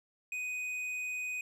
sine tone with tanh clipping, 2495 Hz, D#7, 4 cents sharp, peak -36 dBFS, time 0.32-1.41 s, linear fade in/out 2 ms, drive 8 dB, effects none

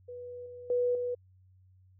sine tone with level steps, 490.5 Hz, B4, 12 cents flat, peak -40 / -43 / -25 / -30 dBFS, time 0.08-1.15 s, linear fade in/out 10 ms, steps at 0.46 / 0.7 / 0.95 s, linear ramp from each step 2 ms, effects added 93 Hz sine -58 dBFS peak until 1.99 s

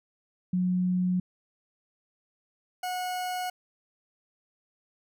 sine / 40% pulse tone pair in turn, 181.7 / 730 Hz, F#3 / F#5, -31 / -24 cents, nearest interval 2 octaves, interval 2407 cents, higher second, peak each -23 / -29 dBFS, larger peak first, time 0.53-1.2 / 2.83-3.5 s, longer neither, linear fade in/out 5 ms, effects none

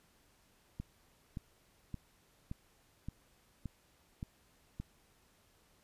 click train, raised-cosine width 5 ms, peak -28 dBFS, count 8, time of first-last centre 0.8-4.8 s, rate 1.75 Hz, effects pink hiss -69 dBFS RMS until 5.83 s + resampled to 32000 Hz

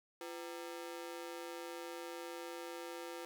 sawtooth ring-modulated tone, 424.6 Hz, G#4, 38 cents sharp, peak -37 dBFS, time 0.21-3.25 s, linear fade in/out 0 ms, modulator 79.8 Hz, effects none

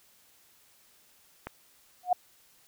click, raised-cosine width 0.5 ms, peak -21 dBFS, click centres 1.47 s
sine tone with exponential growth, 723 Hz, F#5, 40 cents flat, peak -17 dBFS, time 2.03-2.13 s, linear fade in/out 5 ms, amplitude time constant 21 ms
effects white hiss -62 dBFS RMS until 2.67 s

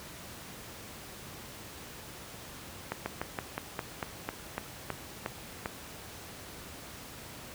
slowing click train, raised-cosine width 0.5 ms, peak -17 dBFS, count 12, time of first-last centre 2.92-5.659 s, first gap 140 ms, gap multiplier 1.11, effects pink hiss -46 dBFS RMS until 7.54 s + high-pass 60 Hz 12 dB/octave

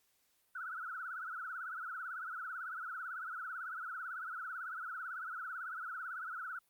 sine tone with vibrato, 1400 Hz, F6, 4 cents sharp, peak -40 dBFS, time 0.55-6.59 s, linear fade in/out 5 ms, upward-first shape triangle, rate 18 Hz, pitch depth 180 cents each way, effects white hiss -75 dBFS RMS until 6.69 s + Opus 48 kbps

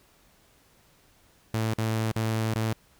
sawtooth tone with dropouts, 111.1 Hz, A2, 17 cents sharp, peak -21 dBFS, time 1.54-2.73 s, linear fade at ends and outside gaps 0 ms, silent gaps 1.735-1.785 / 2.117-2.162 / 2.537-2.557 s, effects pink hiss -61 dBFS RMS until 2.99 s

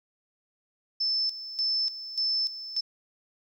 sine tone with tremolo, 5274 Hz, E8, in tune, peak -24 dBFS, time 1-2.81 s, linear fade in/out 10 ms, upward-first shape square, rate 1.7 Hz, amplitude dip 75%, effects 11-bit

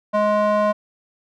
square tone with band-pass filter, 209.8 Hz, G#3, 18 cents sharp, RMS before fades -18 dBFS, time 0.13-0.73 s, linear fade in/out 20 ms, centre 810 Hz, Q 6.5, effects none

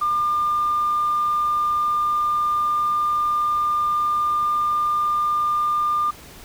sine tone, 1200 Hz, D6, 37 cents sharp, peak -17 dBFS, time 0.01-6.11 s, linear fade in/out 10 ms, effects tanh soft clip ceiling -13 dBFS + pink hiss -43 dBFS RMS until 6.44 s

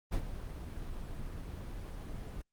brown noise with ADSR envelope, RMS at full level -30 dBFS, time 0.11-2.42 s, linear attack 23 ms, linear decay 75 ms, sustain -11 dB, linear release 7 ms, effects Opus 24 kbps

